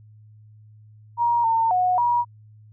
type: tone with pitch steps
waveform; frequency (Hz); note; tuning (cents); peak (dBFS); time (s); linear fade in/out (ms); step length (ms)
sine; 946 / 906 / 730 / 959; A#5 / A#5 / F#5 / A#5; +25 / -50 / -24 / +49; -17; 1.17-2.25; 50; 270
effects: added 107 Hz sine -46 dBFS peak until 2.72 s